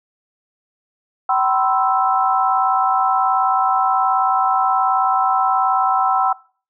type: chord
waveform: sine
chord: C major seventh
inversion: second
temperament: equal with one note detuned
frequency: 765.2 / 987.8 / 1046.5 / 1318.5 Hz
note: G5 / B5 / C6 / E6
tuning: -42 / 0 / 0 / 0 cents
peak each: -17 / -22 / -22 / -19 dBFS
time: 1.29-6.33 s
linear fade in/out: 5 ms
effects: noise-tail reverb RT60 0.4 s tail -21 dB re dry